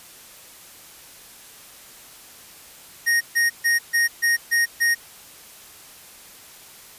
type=tone bursts; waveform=square; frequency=1864.7 Hz; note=A#6; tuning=in tune; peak=-17 dBFS; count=7; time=3.06-4.95 s; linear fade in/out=20 ms; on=150 ms; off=140 ms; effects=white hiss -45 dBFS RMS until 6.98 s + resampled to 32000 Hz